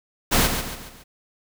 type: noise with echo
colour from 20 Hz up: pink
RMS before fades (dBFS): -18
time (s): 0.31-0.48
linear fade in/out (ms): 20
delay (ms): 140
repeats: 4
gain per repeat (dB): -7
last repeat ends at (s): 1.04
effects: none